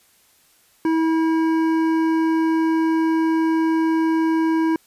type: tone with hard clipping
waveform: sine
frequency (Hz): 323.3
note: E4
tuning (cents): -34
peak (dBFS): -18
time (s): 0.85-4.76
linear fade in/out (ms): 2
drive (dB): 11
effects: white hiss -57 dBFS RMS until 4.86 s + resampled to 32000 Hz

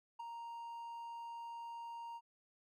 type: tone with ADSR envelope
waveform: triangle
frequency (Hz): 932.3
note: A#5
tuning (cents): 0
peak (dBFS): -38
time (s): 0.19-2.21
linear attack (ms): 13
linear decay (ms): 4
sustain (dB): -5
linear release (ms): 49
effects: none

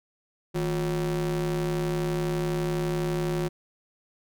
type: ring-modulated tone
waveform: square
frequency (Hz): 98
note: G2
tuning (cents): 0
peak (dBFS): -23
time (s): 0.54-3.49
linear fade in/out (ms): 20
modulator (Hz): 258
effects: none

